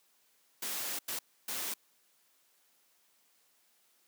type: noise bursts at uneven times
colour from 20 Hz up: white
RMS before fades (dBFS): -37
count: 3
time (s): 0.62-0.99 / 1.08-1.19 / 1.48-1.74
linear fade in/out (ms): 5
effects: white hiss -70 dBFS RMS until 4.07 s + high-pass 200 Hz 12 dB/octave